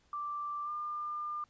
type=tone with pitch glide; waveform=sine; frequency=1174.7 to 1200.1 Hz; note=D6 to D6; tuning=0 to +37 cents; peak=-35 dBFS; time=0.13-1.44 s; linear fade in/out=2 ms; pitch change=+37 cents; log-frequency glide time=0.64-0.7 s; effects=pink hiss -70 dBFS RMS until 1.49 s + resampled to 16000 Hz